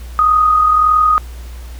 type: tone with amplitude modulation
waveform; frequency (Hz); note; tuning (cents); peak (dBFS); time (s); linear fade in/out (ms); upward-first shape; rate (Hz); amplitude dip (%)
sine; 1244.5; D#6; 0; -6; 0.19-1.18; 0; sine; 41.6; 45
effects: added 60 Hz sine -27 dBFS peak until 1.79 s + pink hiss -41 dBFS RMS until 1.79 s